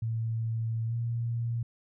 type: tone with pitch glide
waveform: sine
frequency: 113.3 to 117.09 Hz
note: A#2 to A#2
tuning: -49 to +8 cents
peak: -28 dBFS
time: 0.02-1.63 s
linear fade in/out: 5 ms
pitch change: +57 cents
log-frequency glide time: 0.87-0.94 s
effects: none